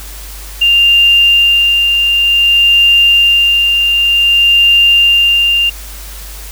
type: tone with tremolo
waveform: sine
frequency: 2794 Hz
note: F7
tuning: in tune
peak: -4 dBFS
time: 0.61-5.7 s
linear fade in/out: 10 ms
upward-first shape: sine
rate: 0.54 Hz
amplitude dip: 35%
effects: added 50 Hz sine -27 dBFS peak until 6.51 s + white hiss -31 dBFS RMS until 6.51 s